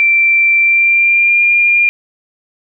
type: tone with pitch glide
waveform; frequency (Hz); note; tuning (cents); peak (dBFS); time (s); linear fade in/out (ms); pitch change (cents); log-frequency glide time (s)
sine; 2349 to 2404; D7 to D7; 0 to +40; -7; 0-1.89; 0; +40; 0.59-1.42
effects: none